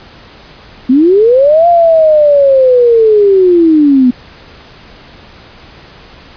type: linear two-way sweep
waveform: sine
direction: up then down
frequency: 242.9 to 698 to 242.9 Hz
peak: -3 dBFS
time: 0.89-4.11 s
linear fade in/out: 10 ms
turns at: 1.68 s
effects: pink hiss -36 dBFS RMS until 6.36 s + resampled to 11025 Hz